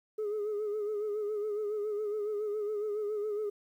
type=tone with vibrato; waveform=sine; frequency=420.3 Hz; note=G#4; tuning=21 cents sharp; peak=-29 dBFS; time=0.18-3.5 s; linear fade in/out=10 ms; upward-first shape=sine; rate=7.2 Hz; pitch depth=53 cents each way; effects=tanh soft clip ceiling -29 dBFS + 11-bit